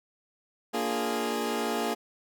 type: chord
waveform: 20% pulse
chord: Bb dominant seventh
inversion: none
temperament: equal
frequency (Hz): 233.1 / 293.7 / 349.2 / 415.3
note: Bb3 / D4 / F4 / Ab4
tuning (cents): 0 / 0 / 0 / 0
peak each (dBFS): -27 / -31 / -31 / -27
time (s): 0.73-1.95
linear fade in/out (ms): 20
effects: none